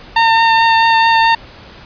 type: tone with vibrato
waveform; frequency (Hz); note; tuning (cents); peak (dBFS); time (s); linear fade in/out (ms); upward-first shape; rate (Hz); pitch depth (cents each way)
sawtooth; 908; A#5; -46; -4; 0.16-1.35; 5; triangle; 4.6; 16
effects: pink hiss -37 dBFS RMS until 1.85 s + resampled to 11025 Hz